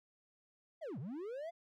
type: linear two-way sweep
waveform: triangle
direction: down then up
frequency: 699 to 110 to 699 Hz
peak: -39 dBFS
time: 0.81-1.51 s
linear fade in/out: 20 ms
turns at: 0.99 s
effects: none